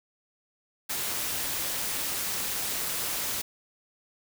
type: noise with amplitude modulation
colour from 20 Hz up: white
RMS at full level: -29 dBFS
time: 0.89-3.42 s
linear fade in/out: 10 ms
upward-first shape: sine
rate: 210 Hz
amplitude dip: 45%
effects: none